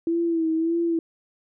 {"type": "tone with vibrato", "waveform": "sine", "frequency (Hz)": 329.7, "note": "E4", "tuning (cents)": 0, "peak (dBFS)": -20, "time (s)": [0.07, 0.99], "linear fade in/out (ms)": 2, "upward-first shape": "sine", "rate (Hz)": 1.7, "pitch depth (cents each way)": 50, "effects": []}